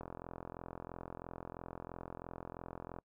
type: click train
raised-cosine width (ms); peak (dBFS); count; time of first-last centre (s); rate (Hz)
1; -30; 129; 0.01-2.987; 43
effects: noise-tail reverb RT60 0.1 s tail -26 dB re dry